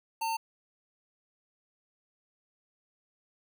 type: tone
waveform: square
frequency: 900 Hz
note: A5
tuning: 39 cents sharp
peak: -30 dBFS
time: 0.21-0.37 s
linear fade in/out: 10 ms
effects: none